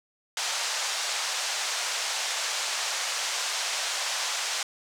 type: band-pass noise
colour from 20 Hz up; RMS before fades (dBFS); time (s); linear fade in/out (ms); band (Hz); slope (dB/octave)
white; -30; 0.37-4.63; 2; 590 to 7200; 24
effects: none